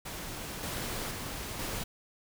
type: noise with level steps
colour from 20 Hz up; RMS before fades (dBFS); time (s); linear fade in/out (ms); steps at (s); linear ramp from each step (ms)
pink; -40 / -36 / -39 / -36; 0.05-1.84; 10; 0.63 / 1.11 / 1.59; 2
effects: none